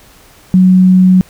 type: tone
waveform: sine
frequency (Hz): 185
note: F#3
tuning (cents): 0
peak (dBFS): -3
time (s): 0.54-1.21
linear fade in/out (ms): 0
effects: pink hiss -42 dBFS RMS until 1.29 s